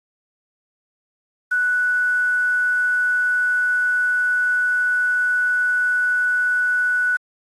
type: tone with quantisation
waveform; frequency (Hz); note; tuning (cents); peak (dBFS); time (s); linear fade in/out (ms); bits
sine; 1480; F#6; 0; -16; 1.51-7.17; 10; 7
effects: AAC 32 kbps